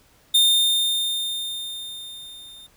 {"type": "tone with level ramp", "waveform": "45% pulse", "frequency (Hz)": 3632, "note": "A#7", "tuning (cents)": -46, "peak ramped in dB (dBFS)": [-13, -42], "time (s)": [0.34, 2.67], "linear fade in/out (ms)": 10, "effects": ["pink hiss -57 dBFS RMS until 2.76 s"]}